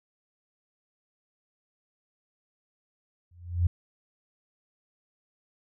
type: tone with exponential growth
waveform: sine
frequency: 87.1 Hz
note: F2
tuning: 4 cents flat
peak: -17 dBFS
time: 3.31-3.67 s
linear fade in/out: 5 ms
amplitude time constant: 78 ms
effects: none